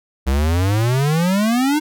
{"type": "exponential sweep", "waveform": "square", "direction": "up", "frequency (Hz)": [63.9, 311.1], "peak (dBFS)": -15, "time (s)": [0.26, 1.8], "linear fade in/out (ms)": 20, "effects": []}